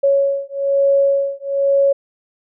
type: beating tone pair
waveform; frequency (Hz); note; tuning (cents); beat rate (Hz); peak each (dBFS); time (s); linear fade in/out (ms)
sine; 554.4 / 555.5; C#5 / C#5; 0 / +4; 1.1; -16; 0.03-1.93; 10
effects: none